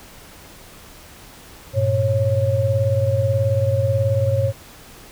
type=tone cluster; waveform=sine; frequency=98.8 / 117.2 / 547 Hz; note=G2 / A#2 / C#5; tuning=+14 / +10 / -23 cents; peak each=-20 dBFS; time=1.73-4.53 s; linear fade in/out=50 ms; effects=pink hiss -43 dBFS RMS until 5.11 s